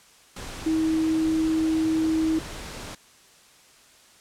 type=tone in noise; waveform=sine; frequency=318.9 Hz; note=D#4; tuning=43 cents sharp; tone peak=-20 dBFS; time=0.66-2.39 s; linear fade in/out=5 ms; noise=pink; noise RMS=-37 dBFS; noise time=0.36-2.95 s; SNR=+14 dB; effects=white hiss -54 dBFS RMS until 4.2 s + low-pass 9000 Hz 12 dB/octave